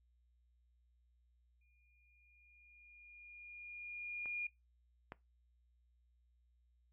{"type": "tone with exponential growth", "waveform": "sine", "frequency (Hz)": 2425, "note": "D#7", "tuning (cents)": -45, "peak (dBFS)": -37, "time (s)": [1.61, 4.47], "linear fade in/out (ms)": 5, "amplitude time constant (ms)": 620}
{"type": "clicks", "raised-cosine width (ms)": 0.5, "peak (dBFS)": [-39, -31], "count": 2, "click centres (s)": [4.258, 5.121]}
{"effects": ["noise-tail reverb RT60 0.2 s tail -20 dB re dry", "added 60 Hz sine -70 dBFS peak until 6.92 s"]}